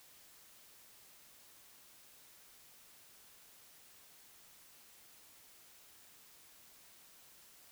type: silence
effects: white hiss -61 dBFS RMS until 7.71 s